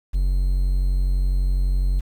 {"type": "tone", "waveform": "triangle", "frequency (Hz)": 46, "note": "F#1", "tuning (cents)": -9, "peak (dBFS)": -15, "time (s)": [0.13, 2.01], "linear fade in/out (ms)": 20, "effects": ["8-bit"]}